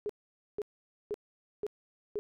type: tone bursts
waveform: sine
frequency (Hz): 416.5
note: G#4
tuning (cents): +5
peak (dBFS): -31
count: 5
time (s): 0.06-2.19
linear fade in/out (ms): 0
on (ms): 34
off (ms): 490
effects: none